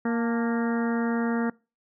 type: harmonic tone with a mistuned harmonic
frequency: 233.1 Hz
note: A#3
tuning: in tune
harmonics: 1 / 2 / 3 / 4 / 5 / 6 / 7 / 8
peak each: -24 / -31 / -37 / -37 / -40 / -38 / -40 / -40 dBFS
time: 0.05-1.5 s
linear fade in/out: 5 ms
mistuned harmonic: 4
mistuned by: -59 cents
effects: noise-tail reverb RT60 0.3 s tail -24 dB re dry